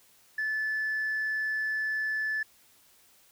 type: tone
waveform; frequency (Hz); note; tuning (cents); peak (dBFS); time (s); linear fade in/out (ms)
sine; 1739; A6; -21; -26; 0.38-2.43; 5
effects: tanh soft clip ceiling -25 dBFS + white hiss -61 dBFS RMS until 3.31 s